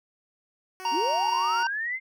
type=tone; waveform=10% pulse; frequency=373.2 Hz; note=F#4; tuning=15 cents sharp; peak=-30 dBFS; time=0.8-1.63 s; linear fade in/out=0 ms
type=harmonic tone; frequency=932.3 Hz; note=A#5; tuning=in tune; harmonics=1 / 3 / 5 / 6; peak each=-24 / -34 / -38 / -40 dBFS; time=0.85-1.67 s; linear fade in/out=2 ms
type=linear sweep; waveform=sine; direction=up; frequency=244.1 to 2122 Hz; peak=-27 dBFS; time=0.91-2 s; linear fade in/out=50 ms
effects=none

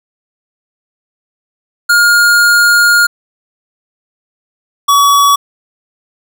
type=tone pair in turn; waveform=square; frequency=1420 / 1133.3 Hz; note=F6 / C#6; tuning=+28 / +38 cents; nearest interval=major third; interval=390 cents; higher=first; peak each=-6 dBFS; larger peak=neither; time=1.89-3.07 / 4.88-5.36 s; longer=first; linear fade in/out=10 ms; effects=none

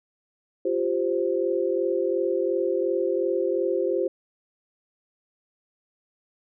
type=chord; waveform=sine; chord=F suspended second; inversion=none; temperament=equal; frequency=349.2 / 392 / 523.3 Hz; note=F4 / G4 / C5; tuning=0 / 0 / 0 cents; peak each=-26 dBFS; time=0.65-4.08 s; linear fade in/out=5 ms; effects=none

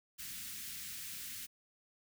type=band-stop noise; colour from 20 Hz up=white; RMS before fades=-45 dBFS; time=0.18-1.47 s; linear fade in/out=20 ms; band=250 to 1600 Hz; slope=24 dB/octave; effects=none

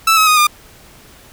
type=tone with pitch steps; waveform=sawtooth; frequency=1318.5 / 1280.2 / 1243.1 / 1207 Hz; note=E6 / D#6 / D#6 / D6; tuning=0 / +49 / -2 / +47 cents; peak=-5 dBFS; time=0.07-0.47 s; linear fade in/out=5 ms; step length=100 ms; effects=pink hiss -43 dBFS RMS until 1.32 s

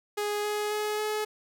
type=tone with pitch steps; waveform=sawtooth; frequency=415.3 / 418.9 / 422.6 / 426.2 Hz; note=G#4 / G#4 / G#4 / G#4; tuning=0 / +15 / +30 / +45 cents; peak=-24 dBFS; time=0.17-1.25 s; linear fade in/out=10 ms; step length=270 ms; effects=none

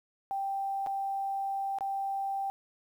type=tone with dropouts; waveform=sine; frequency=785 Hz; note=G5; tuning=2 cents sharp; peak=-30 dBFS; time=0.31-2.5 s; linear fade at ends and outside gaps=0 ms; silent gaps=0.863-0.87 / 1.786-1.808 s; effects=10-bit

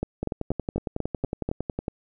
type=two click trains; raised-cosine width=2 ms; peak=-14 / -13 dBFS; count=19 / 7; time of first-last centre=0.23-1.881 / 0.03-1.49 s; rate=10.9 / 4.11 Hz; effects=none

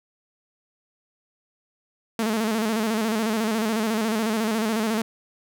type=tone with vibrato; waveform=sawtooth; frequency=220.1 Hz; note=A3; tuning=1 cent sharp; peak=-18 dBFS; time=2.19-5.02 s; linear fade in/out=2 ms; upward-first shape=square; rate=14 Hz; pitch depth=60 cents each way; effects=none

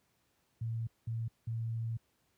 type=tone bursts at uneven times; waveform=sine; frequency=114.1 Hz; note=A#2; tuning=37 cents flat; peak=-33 dBFS; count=3; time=0.61-0.87 / 1.07-1.28 / 1.47-1.97 s; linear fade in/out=5 ms; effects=pink hiss -75 dBFS RMS until 2.37 s + high-pass 60 Hz 12 dB/octave

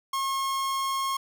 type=tone; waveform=45% pulse; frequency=1081 Hz; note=C#6; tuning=44 cents flat; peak=-26 dBFS; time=0.13-1.17 s; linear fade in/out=5 ms; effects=none

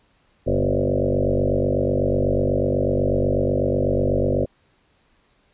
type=tone with frequency modulation; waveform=sine; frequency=312.1 Hz; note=D#4; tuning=5 cents sharp; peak=-17 dBFS; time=0.46-4.46 s; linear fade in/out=20 ms; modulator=48.1 Hz; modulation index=5.8; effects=pink hiss -62 dBFS RMS until 5.53 s + resampled to 8000 Hz

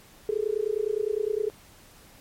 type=tone with amplitude modulation; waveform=sine; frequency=425.3 Hz; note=G#4; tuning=41 cents sharp; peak=-20 dBFS; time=0.29-1.5 s; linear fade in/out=0 ms; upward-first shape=sine; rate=29.7 Hz; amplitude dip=100%; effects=pink hiss -53 dBFS RMS until 2.2 s + MP3 64 kbps

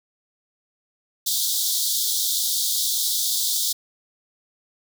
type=high-pass noise; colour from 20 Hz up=pink; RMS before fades=-23 dBFS; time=1.26-3.73 s; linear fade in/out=10 ms; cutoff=3400 Hz; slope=96 dB/octave; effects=none

